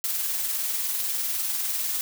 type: noise with tremolo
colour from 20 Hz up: blue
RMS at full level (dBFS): -26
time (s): 0.04-2.01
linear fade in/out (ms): 0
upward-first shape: sine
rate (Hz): 20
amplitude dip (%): 35
effects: none